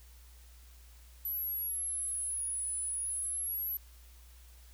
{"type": "exponential two-way sweep", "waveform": "sine", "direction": "down then up", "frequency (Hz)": [11840, 10000, 11840], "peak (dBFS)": -33, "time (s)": [1.25, 3.77], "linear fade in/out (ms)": 2, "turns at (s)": 2.8, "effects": ["added 60 Hz sine -53 dBFS peak until 4.73 s", "white hiss -62 dBFS RMS until 4.73 s"]}